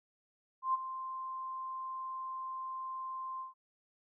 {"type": "tone with ADSR envelope", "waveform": "sine", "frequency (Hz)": 1046.5, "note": "C6", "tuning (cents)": 0, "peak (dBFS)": -26, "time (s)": [0.62, 3.54], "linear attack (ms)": 120, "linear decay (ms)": 22, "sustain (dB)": -12, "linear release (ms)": 140, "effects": []}